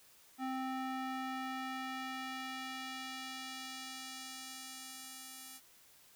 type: tone with band-pass filter sweep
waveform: square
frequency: 261.6 Hz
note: C4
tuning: in tune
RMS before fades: -43 dBFS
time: 0.38-5.61 s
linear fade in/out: 50 ms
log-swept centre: 800 to 12000 Hz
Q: 0.71
effects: white hiss -63 dBFS RMS until 6.15 s